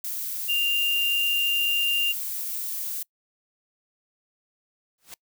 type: noise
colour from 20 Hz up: violet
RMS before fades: -31 dBFS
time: 0.04-3.03 s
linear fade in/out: 5 ms
type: tone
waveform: sine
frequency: 2794 Hz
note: F7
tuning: in tune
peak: -21 dBFS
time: 0.48-2.13 s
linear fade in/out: 20 ms
type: noise with exponential growth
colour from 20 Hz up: white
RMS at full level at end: -37 dBFS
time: 4.98-5.14 s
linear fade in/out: 2 ms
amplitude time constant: 33 ms
effects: noise-tail reverb RT60 0.1 s tail -25 dB re dry